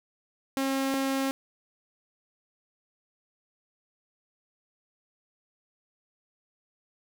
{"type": "tone pair in turn", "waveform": "sawtooth", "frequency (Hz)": [269.7, 269.7], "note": ["C#4", "C#4"], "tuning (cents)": [-47, -47], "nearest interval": "unison", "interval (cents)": 0, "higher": "neither", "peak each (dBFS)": -22, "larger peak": "neither", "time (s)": [[0.57, 0.94], [0.94, 1.31]], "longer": "neither", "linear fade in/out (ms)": 0, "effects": []}